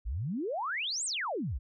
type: exponential two-way sweep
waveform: sine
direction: up then down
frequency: 48 to 8700 to 48 Hz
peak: -31 dBFS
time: 0.05-1.59 s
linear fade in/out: 20 ms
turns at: 1.05 s
effects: none